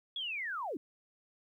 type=linear sweep; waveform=sine; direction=down; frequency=3411 to 246.5 Hz; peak=-35 dBFS; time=0.16-0.77 s; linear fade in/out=2 ms; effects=12-bit